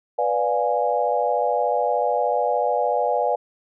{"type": "chord", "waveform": "sine", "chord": "B diminished seventh", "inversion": "none", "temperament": "equal with one note detuned", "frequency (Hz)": [493.9, 587.3, 704.1, 830.6], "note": ["B4", "D5", "F5", "Ab5"], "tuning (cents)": [0, 0, 14, 0], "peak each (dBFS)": -24, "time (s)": [0.18, 3.36], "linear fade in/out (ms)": 10, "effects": []}